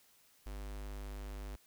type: tone with notch filter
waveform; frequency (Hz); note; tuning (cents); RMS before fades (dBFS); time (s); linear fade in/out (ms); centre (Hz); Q
square; 50.4; G1; +49; -44; 0.46-1.56; 5; 120; 1.1
effects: white hiss -67 dBFS RMS until 1.66 s